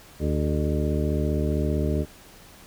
harmonic tone with a mistuned harmonic, 75.4 Hz, D2, 46 cents sharp, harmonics 1 / 2 / 3 / 4 / 5 / 6 / 8, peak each -25 / -28 / -30 / -31 / -32 / -33 / -34 dBFS, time 0.19-2.06 s, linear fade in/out 50 ms, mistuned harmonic 6, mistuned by -51 cents, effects pink hiss -49 dBFS RMS until 2.66 s

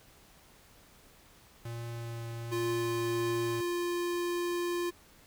square tone with vibrato, 116.54 Hz, A#2, in tune, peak -38 dBFS, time 1.65-3.61 s, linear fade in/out 5 ms, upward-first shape triangle, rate 1.2 Hz, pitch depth 11 cents each way
square tone, 349.2 Hz, F4, in tune, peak -31 dBFS, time 2.51-4.91 s, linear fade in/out 20 ms
effects pink hiss -59 dBFS RMS until 5.26 s

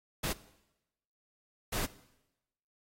pink noise bursts at uneven times, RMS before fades -34 dBFS, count 2, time 0.23-0.33 / 1.72-1.86 s, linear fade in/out 10 ms, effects noise-tail reverb RT60 0.9 s tail -18 dB re dry + AAC 48 kbps

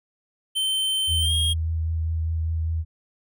square tone with pitch glide, 3097 to 3251 Hz, G7 to G#7, -22 to -38 cents, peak -22 dBFS, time 0.55-1.54 s, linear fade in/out 20 ms, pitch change +84 cents, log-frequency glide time 1.2-1.33 s
sine tone with vibrato, 81 Hz, E2, 30 cents flat, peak -22 dBFS, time 1.07-2.85 s, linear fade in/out 50 ms, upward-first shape triangle, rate 5 Hz, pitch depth 19 cents each way
effects none

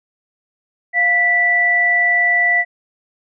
sine tone pair together, 698.5 / 1969.4 Hz, F5 / B6, 0 / -5 cents, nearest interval octave + tritone, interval 1795 cents, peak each -21 / -12 dBFS, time 0.93-2.65 s, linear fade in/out 50 ms, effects none

